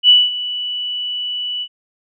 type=tone with ADSR envelope; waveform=sine; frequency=2960 Hz; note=F#7; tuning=in tune; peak=-4 dBFS; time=0.03-1.68 s; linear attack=60 ms; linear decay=210 ms; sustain=-16 dB; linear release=62 ms; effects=none